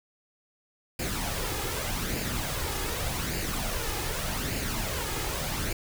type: noise with flanger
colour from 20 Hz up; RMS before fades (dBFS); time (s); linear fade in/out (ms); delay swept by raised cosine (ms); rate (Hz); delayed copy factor
pink; -31; 0.99-5.73; 5; 0.42 to 2.42; 0.84; +0.5
effects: none